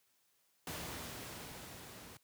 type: noise with level ramp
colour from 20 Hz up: pink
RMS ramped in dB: -42 to -53 dBFS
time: 0.67-2.17 s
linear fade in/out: 2 ms
effects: white hiss -75 dBFS RMS until 2.23 s + high-pass 80 Hz 12 dB/octave